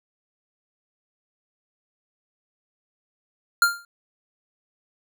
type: tone with exponential decay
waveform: square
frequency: 1396.9 Hz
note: F6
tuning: in tune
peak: -12 dBFS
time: 3.62-3.85 s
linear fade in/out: 2 ms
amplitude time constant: 49 ms
effects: none